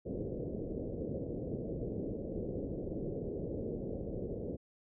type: low-pass noise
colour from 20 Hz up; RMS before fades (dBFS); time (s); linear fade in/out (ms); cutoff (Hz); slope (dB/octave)
white; -39; 0.05-4.57; 20; 530; 48
effects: none